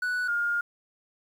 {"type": "tone pair in turn", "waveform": ["triangle", "sine"], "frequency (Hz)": [1480, 1415.7], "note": ["F#6", "F6"], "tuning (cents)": [0, 23], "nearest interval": "minor second", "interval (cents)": 77, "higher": "first", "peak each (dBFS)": -24, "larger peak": "neither", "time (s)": [[0.02, 0.28], [0.28, 0.61]], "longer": "second", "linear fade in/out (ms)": 5, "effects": ["9-bit"]}